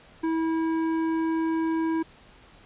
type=tone with hard clipping; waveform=triangle; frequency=324.5 Hz; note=E4; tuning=27 cents flat; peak=-25 dBFS; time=0.23-2.03 s; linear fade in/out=10 ms; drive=14 dB; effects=pink hiss -53 dBFS RMS until 2.65 s + resampled to 8000 Hz